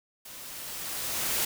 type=noise with level ramp; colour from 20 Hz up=white; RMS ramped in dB=-45 to -27 dBFS; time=0.25-1.45 s; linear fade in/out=5 ms; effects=none